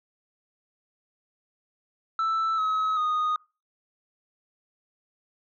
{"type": "tone with pitch steps", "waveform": "sine", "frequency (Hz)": [1322, 1279.9, 1239.2], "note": ["E6", "D#6", "D#6"], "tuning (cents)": [5, 49, -7], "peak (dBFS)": -20, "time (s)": [2.19, 3.36], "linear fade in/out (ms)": 2, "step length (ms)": 390, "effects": ["noise-tail reverb RT60 0.3 s tail -26 dB re dry", "tanh soft clip ceiling -22 dBFS"]}